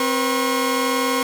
sawtooth tone cluster, 262.8 / 484.8 / 1083 Hz, C4 / B4 / C#6, +8 / -32 / -41 cents, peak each -19 dBFS, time 0-1.23 s, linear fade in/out 2 ms, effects none

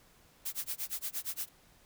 blue noise with tremolo, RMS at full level -35 dBFS, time 0.45-1.49 s, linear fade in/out 10 ms, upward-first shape sine, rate 8.6 Hz, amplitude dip 100%, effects pink hiss -63 dBFS RMS until 1.85 s

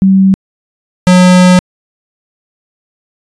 sine / square tone pair in turn, 192 / 181.68 Hz, G3 / F#3, -36 / -31 cents, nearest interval minor second, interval 95 cents, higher first, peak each -3 dBFS, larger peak neither, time 0.02-0.34 / 1.07-1.59 s, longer second, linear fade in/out 0 ms, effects resampled to 22050 Hz

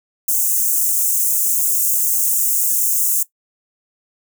white high-pass noise, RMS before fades -17 dBFS, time 0.28-3.23 s, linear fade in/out 5 ms, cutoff 6500 Hz, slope 48 dB/octave, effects noise-tail reverb RT60 0.1 s tail -17 dB re dry

